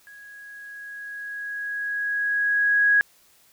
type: tone with level ramp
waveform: sine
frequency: 1658 Hz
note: G#6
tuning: 3 cents flat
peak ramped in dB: -43 to -14 dBFS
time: 0.07-3.01 s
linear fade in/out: 0 ms
effects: white hiss -58 dBFS RMS until 3.52 s